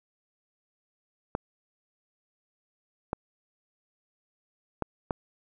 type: clicks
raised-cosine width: 1 ms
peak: -14 dBFS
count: 4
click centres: 1.351 / 3.131 / 4.823 / 5.108 s
effects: none